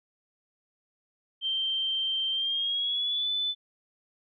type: tone with pitch glide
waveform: sine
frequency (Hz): 3138 to 3502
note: G7 to A7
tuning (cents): +1 to -9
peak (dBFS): -26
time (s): 1.41-3.55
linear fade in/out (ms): 50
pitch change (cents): +190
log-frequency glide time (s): 2.31-3.3
effects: none